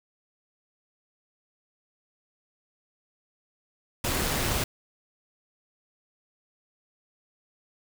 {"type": "noise with amplitude modulation", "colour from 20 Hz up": "pink", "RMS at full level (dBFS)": -26, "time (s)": [4.04, 4.64], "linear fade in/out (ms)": 5, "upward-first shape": "sine", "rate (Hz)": 140, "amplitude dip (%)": 30, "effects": []}